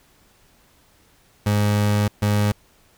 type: tone bursts at uneven times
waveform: 30% pulse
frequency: 103.83 Hz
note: G#2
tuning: in tune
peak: -14 dBFS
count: 2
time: 1.46-2.08 / 2.22-2.52 s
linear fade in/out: 5 ms
effects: pink hiss -57 dBFS RMS until 2.97 s